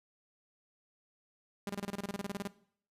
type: tone bursts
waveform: sawtooth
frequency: 201.1 Hz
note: G3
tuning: 44 cents sharp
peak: -31 dBFS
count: 16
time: 1.67-2.474 s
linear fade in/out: 2 ms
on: 24 ms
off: 28 ms
effects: noise-tail reverb RT60 0.6 s tail -19 dB re dry + resampled to 32000 Hz